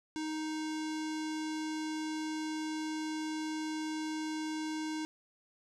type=tone with low-pass filter; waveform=square; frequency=311.6 Hz; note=D#4; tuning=3 cents sharp; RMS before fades=-37 dBFS; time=0.16-5.05 s; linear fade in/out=0 ms; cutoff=6600 Hz; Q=1.6; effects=none